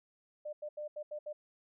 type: tone bursts at uneven times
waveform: sine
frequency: 599 Hz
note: D5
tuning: 34 cents sharp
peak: -38 dBFS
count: 6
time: 0.45-0.53 / 0.62-0.69 / 0.77-0.88 / 0.96-1.03 / 1.11-1.19 / 1.26-1.33 s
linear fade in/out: 10 ms
effects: none